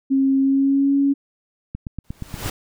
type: tone with pitch glide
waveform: sine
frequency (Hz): 270 to 278.7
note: C#4 to C#4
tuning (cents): -45 to +9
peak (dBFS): -14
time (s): 0.1-1.14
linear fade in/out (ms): 20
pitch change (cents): +54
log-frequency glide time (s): 0.4-0.95
type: click train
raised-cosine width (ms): 5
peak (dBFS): -16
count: 7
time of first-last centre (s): 1.75-2.46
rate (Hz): 8.45
type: noise with exponential growth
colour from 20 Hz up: pink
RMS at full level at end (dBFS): -25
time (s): 2.04-2.5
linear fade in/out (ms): 5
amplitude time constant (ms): 100
effects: none